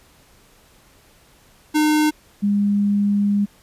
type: tone pair in turn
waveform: square / sine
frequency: 304.6 / 203.3 Hz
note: D#4 / G#3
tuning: -37 / -37 cents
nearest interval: perfect fifth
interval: 700 cents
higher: first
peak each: -15 dBFS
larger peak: neither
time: 1.74-2.11 / 2.42-3.46 s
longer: second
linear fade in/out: 20 ms
effects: pink hiss -53 dBFS RMS until 3.62 s + resampled to 32000 Hz